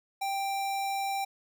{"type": "tone", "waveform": "square", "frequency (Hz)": 786, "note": "G5", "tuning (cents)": 4, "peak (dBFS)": -30, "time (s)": [0.21, 1.25], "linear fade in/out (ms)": 10, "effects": []}